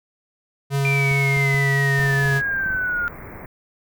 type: tone with vibrato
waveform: square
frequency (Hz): 138.59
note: C#3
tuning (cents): 0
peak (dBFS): -19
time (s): 0.7-2.42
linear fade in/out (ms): 50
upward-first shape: sine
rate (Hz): 4.7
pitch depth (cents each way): 9
type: exponential sweep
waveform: sine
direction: down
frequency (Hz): 2384 to 1409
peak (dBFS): -20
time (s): 0.85-3.08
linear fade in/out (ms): 0
type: clicks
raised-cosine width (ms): 5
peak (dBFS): -24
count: 8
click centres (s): 1.114 / 1.37 / 1.545 / 1.997 / 2.255 / 2.662 / 2.704 / 2.748
type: band-stop noise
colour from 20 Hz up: pink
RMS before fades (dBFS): -37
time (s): 1.98-3.46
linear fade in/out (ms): 2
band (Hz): 2300 to 15000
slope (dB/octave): 96
effects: none